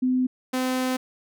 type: tone pair in turn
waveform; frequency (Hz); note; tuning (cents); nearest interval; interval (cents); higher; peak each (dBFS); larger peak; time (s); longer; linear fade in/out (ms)
sine / sawtooth; 254.8 / 256.6; C4 / C4; -46 / -34; unison; 12; second; -19; neither; 0.02-0.27 / 0.53-0.97; second; 10
effects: none